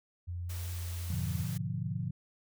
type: tone with pitch glide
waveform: sine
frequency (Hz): 87.6 to 86.54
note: F2 to F2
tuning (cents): +6 to -15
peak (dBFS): -35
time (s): 0.27-1.45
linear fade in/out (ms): 20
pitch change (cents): -21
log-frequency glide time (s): 0.72-0.79
type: high-pass noise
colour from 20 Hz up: white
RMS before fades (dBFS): -47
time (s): 0.49-1.58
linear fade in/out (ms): 10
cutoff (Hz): 190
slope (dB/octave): 96
type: chord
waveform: sine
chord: G# diminished seventh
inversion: none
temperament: equal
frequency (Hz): 103.83 / 123.47 / 146.83 / 174.61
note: G#2 / B2 / D3 / F3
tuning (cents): 0 / 0 / 0 / 0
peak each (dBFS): -38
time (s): 1.1-2.11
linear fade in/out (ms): 5
effects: none